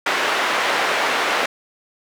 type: band-pass noise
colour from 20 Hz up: white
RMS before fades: -20 dBFS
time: 0.06-1.46 s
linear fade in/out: 5 ms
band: 440 to 2000 Hz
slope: 12 dB/octave
effects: none